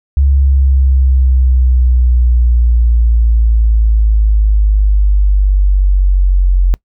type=exponential sweep; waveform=sine; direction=down; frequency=69.2 to 44.97 Hz; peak=-6 dBFS; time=0.17-6.74 s; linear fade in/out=0 ms; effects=noise-tail reverb RT60 0.1 s tail -24 dB re dry